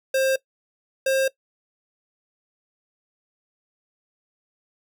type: tone pair in turn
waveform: square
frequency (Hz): 531 / 533.2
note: C5 / C5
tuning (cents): +25 / +33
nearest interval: unison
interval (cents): 8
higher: second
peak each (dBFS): -19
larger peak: neither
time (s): 0.14-0.36 / 1.06-1.28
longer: neither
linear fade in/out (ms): 5
effects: noise-tail reverb RT60 0.1 s tail -20 dB re dry